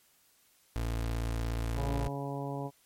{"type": "tone", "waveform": "30% pulse", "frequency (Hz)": 56.8, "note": "A#1", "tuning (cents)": -44, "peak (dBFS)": -28, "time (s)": [0.76, 2.08], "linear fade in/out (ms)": 0}
{"type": "harmonic tone", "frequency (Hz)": 139.9, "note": "C#3", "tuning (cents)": 16, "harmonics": [1, 2, 3, 4, 5, 6, 7], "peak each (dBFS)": [-37, -40, -42, -43, -44, -45, -45], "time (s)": [1.75, 2.71], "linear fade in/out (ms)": 50}
{"effects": ["white hiss -66 dBFS RMS until 2.85 s", "MP3 64 kbps"]}